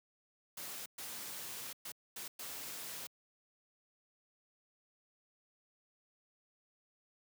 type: noise bursts at uneven times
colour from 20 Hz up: white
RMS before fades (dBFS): -45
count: 5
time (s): 0.57-0.86 / 0.98-1.73 / 1.85-1.92 / 2.16-2.28 / 2.39-3.07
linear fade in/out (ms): 5
effects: high-pass 100 Hz 12 dB/octave